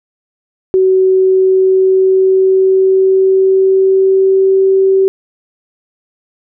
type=tone with pitch glide; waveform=sine; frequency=376.6 to 384.3 Hz; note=F#4 to G4; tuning=+31 to -34 cents; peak=-6 dBFS; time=0.74-5.08 s; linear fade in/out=0 ms; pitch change=+35 cents; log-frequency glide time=1.03-4.62 s; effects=none